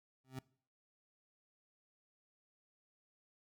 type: tone with exponential growth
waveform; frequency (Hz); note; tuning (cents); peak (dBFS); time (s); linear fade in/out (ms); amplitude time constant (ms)
25% pulse; 130.81; C3; 0; -36; 0.24-0.39; 5; 32
effects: noise-tail reverb RT60 0.5 s tail -22 dB re dry